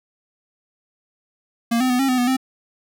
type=tone with pitch steps; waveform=square; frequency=232.9 / 256.1 / 248.6 / 270 / 253.6 / 245.3 / 261.2 Hz; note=A#3 / C4 / B3 / C#4 / B3 / B3 / C4; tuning=-1 / -37 / +12 / -45 / +46 / -12 / -3 cents; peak=-17 dBFS; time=1.71-2.368 s; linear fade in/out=10 ms; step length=94 ms; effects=none